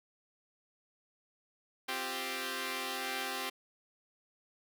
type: chord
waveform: 5% pulse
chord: C suspended fourth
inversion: none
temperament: equal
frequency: 261.6 / 349.2 / 392 Hz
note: C4 / F4 / G4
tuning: 0 / 0 / 0 cents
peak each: -29 / -31 / -27 dBFS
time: 1.88-3.5 s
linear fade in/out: 10 ms
effects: none